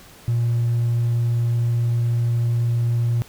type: tone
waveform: triangle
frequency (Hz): 118.1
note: A#2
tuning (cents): +23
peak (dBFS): -14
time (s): 0.28-3.22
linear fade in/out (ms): 0
effects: tanh soft clip ceiling -13 dBFS + pink hiss -46 dBFS RMS until 3.28 s